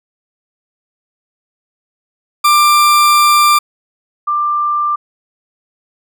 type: tone pair in turn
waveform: 40% pulse / sine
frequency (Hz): 1186 / 1186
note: D6 / D6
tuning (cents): +17 / +17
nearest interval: unison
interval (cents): 0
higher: neither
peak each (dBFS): -6 / -12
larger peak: first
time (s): 2.44-3.59 / 4.27-4.96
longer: first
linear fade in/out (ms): 10
effects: none